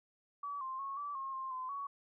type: tone with pitch steps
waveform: sine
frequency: 1144 / 1051 / 1097 / 1156 / 1076 / 1058 / 1027 / 1121 Hz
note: D6 / C6 / C#6 / D6 / C6 / C6 / C6 / C#6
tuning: -46 / +7 / -18 / -28 / +48 / +19 / -33 / +19 cents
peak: -38 dBFS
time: 0.43-1.87 s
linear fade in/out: 5 ms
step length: 180 ms
effects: none